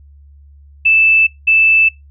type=tone pair in turn; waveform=sine; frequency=2637 / 2637 Hz; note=E7 / E7; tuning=0 / 0 cents; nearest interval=unison; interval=0 cents; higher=neither; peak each=-7 dBFS; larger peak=neither; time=0.85-1.27 / 1.47-1.89 s; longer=neither; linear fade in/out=10 ms; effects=noise-tail reverb RT60 0.2 s tail -24 dB re dry + added 71 Hz sine -39 dBFS peak until 2.1 s